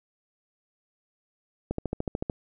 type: click train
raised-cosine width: 2 ms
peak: -15 dBFS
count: 9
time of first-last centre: 1.71-2.298 s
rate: 13.6 Hz
effects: none